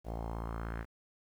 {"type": "tone with low-pass filter sweep", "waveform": "sawtooth", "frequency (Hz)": 56.5, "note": "A1", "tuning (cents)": 47, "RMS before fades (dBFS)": -39, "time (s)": [0.04, 0.86], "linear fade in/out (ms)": 50, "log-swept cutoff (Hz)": [670, 1800], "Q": 3, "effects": ["10-bit"]}